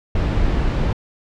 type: noise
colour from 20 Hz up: brown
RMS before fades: -18 dBFS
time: 0.15-0.93 s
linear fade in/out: 5 ms
effects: low-pass 4000 Hz 12 dB/octave